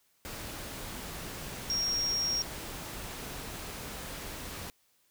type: tone in noise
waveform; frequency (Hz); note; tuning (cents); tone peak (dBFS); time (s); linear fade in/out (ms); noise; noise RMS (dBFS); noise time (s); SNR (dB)
sine; 5588; F8; 0; -28; 1.7-2.42; 0; pink; -41; 0.25-4.7; +10
effects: white hiss -70 dBFS RMS until 5.1 s